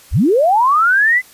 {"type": "linear sweep", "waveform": "sine", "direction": "up", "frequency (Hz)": [30.87, 2051], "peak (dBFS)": -9, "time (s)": [0.11, 1.22], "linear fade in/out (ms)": 50, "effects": ["white hiss -44 dBFS RMS until 1.33 s", "resampled to 32000 Hz"]}